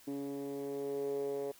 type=tone with band-pass filter sweep; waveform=10% pulse; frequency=140 Hz; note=C#3; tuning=18 cents sharp; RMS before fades=-38 dBFS; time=0.07-1.52 s; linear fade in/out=10 ms; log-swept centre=310 to 470 Hz; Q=5.6; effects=white hiss -60 dBFS RMS until 1.59 s